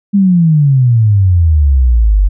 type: exponential sweep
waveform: sine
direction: down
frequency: 205.3 to 46.25 Hz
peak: -5 dBFS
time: 0.13-2.29 s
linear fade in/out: 20 ms
effects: none